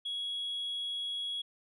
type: tone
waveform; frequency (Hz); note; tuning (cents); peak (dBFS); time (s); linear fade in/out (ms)
sine; 3333; G#7; +5; -32; 0.05-1.42; 10
effects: tanh soft clip ceiling -31 dBFS